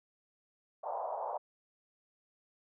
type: band-pass noise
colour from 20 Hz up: white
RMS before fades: -38 dBFS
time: 0.83-1.38 s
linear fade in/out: 10 ms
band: 540 to 950 Hz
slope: 48 dB/octave
effects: none